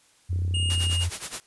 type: tone with pitch glide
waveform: sine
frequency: 89 to 87.17 Hz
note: F2 to F2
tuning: +33 to -3 cents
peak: -23 dBFS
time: 0.29-1.1 s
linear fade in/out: 20 ms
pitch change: -36 cents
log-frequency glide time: 0.6-0.8 s
type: click train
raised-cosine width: 3 ms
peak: -29 dBFS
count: 21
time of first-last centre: 0.33-0.929 s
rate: 33.4 Hz
type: tone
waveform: square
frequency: 2845 Hz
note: F7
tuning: 31 cents sharp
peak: -27 dBFS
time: 0.54-1.04 s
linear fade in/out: 5 ms
type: noise with tremolo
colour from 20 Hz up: white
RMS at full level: -31 dBFS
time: 0.7-1.4 s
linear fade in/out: 0 ms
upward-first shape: sine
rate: 9.6 Hz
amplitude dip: 80%
effects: white hiss -60 dBFS RMS until 1.46 s + resampled to 24000 Hz